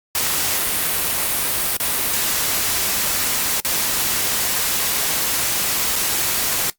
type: noise with dropouts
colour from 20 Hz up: white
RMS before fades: -20 dBFS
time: 0.15-6.7 s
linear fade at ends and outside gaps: 1 ms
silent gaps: 1.768-1.8 / 3.602-3.648 / 5.957-5.961 s
effects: noise-tail reverb RT60 0.1 s tail -17 dB re dry + Opus 48 kbps